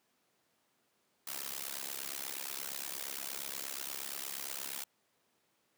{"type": "noise with amplitude modulation", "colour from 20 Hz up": "white", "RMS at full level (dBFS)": -37, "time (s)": [1.27, 4.84], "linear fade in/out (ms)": 5, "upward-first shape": "sine", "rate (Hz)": 68.5, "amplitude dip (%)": 100, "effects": ["pink hiss -75 dBFS RMS until 5.77 s", "high-pass 200 Hz 12 dB/octave"]}